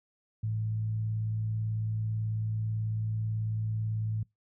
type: tone with frequency modulation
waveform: sine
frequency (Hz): 108.9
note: A2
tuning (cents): -17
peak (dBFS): -28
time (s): 0.43-4.23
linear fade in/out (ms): 5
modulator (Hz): 58.2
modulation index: 0.27
effects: noise-tail reverb RT60 0.2 s tail -26 dB re dry + high-pass 60 Hz 12 dB/octave